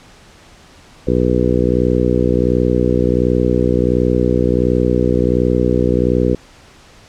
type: harmonic tone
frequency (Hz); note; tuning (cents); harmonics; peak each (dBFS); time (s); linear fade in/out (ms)
61.4; B1; -9; 1 / 2 / 3 / 4 / 5 / 6 / 7 / 8; -20 / -20 / -20 / -20 / -20 / -20 / -20 / -20; 1.07-6.35; 5
effects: pink hiss -44 dBFS RMS until 7.08 s + low-pass 7000 Hz 12 dB/octave